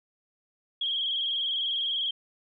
sine tone with vibrato, 3240 Hz, G#7, 43 cents flat, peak -26 dBFS, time 0.81-2.11 s, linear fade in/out 5 ms, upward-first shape square, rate 20 Hz, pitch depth 43 cents each way, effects none

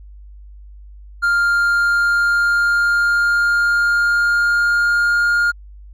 triangle tone with pitch glide, 1400 to 1415.4 Hz, F6 to F6, +4 to +23 cents, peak -11 dBFS, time 1.22-5.52 s, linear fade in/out 20 ms, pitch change +19 cents, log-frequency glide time 1.34-5.3 s, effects added 50 Hz sine -36 dBFS peak until 5.93 s

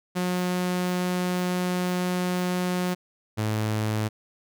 sawtooth tone pair in turn, 180.4 / 108.11 Hz, F#3 / A2, -44 / -30 cents, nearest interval major sixth, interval 886 cents, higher first, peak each -20 dBFS, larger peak neither, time 0.15-2.95 / 3.37-4.09 s, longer first, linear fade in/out 20 ms, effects none

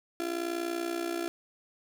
35% pulse tone with amplitude modulation, 340.6 Hz, F4, 43 cents flat, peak -26 dBFS, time 0.2-1.28 s, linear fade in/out 0 ms, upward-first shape sine, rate 60.6 Hz, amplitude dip 75%, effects none

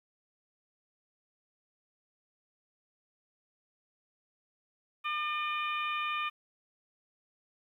harmonic tone with a mistuned harmonic, 602 Hz, D5, 43 cents sharp, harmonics 2 / 3 / 4 / 5 / 6, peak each -33 / -43 / -36 / -42 / -46 dBFS, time 5.04-6.3 s, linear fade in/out 20 ms, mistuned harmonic 4, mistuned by +15 cents, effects 11-bit

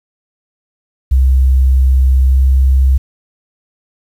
sine tone with pitch glide, 65.41 to 66.06 Hz, C2 to C2, 0 to +17 cents, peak -6 dBFS, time 1.11-2.98 s, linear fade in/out 10 ms, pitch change +17 cents, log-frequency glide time 2.27-2.38 s, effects 7-bit

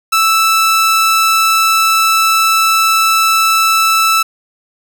sawtooth tone, 1318.5 Hz, E6, in tune, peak -5 dBFS, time 0.12-4.23 s, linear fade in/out 10 ms, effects 7-bit

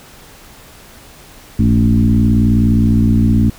sine tone with frequency modulation, 155.56 Hz, D#3, in tune, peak -8 dBFS, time 1.59-3.5 s, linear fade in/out 5 ms, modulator 59.2 Hz, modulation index 1.9, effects pink hiss -40 dBFS RMS until 3.58 s

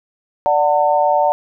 sine chord, D major, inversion none, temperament equal with one note detuned, 587.3 / 740 / 901.6 Hz, D5 / F#5 / A5, 0 / 0 / +42 cents, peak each -16 dBFS, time 0.46-1.32 s, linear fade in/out 0 ms, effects none

